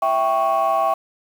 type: chord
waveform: sine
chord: C# diminished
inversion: first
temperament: equal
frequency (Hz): 659.3 / 784 / 1108.7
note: E5 / G5 / C#6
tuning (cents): 0 / 0 / 0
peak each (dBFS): -19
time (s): 0.02-0.94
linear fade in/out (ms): 5
effects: tanh soft clip ceiling -11 dBFS + 7-bit